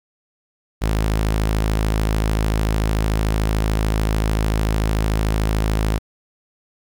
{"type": "tone", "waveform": "sawtooth", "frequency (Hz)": 53.5, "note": "A1", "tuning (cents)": -48, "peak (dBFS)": -13, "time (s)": [0.81, 5.99], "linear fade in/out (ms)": 20, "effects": ["9-bit"]}